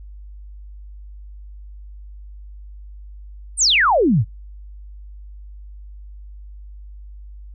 sine exponential sweep, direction down, 9397 to 87.6 Hz, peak -12 dBFS, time 3.57-4.25 s, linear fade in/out 50 ms, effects noise-tail reverb RT60 0.2 s tail -26 dB re dry + added 50 Hz sine -35 dBFS peak until 7.54 s

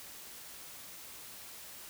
silence, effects white hiss -49 dBFS RMS until 1.89 s

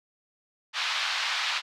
white band-pass noise, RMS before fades -29 dBFS, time 0.73-1.62 s, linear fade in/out 50 ms, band 880 to 4300 Hz, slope 24 dB/octave, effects none

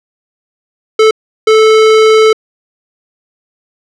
square tone bursts at uneven times, 437.4 Hz, A4, 10 cents flat, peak -4 dBFS, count 2, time 0.99-1.11 / 1.47-2.33 s, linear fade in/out 5 ms, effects low-pass 5000 Hz 12 dB/octave

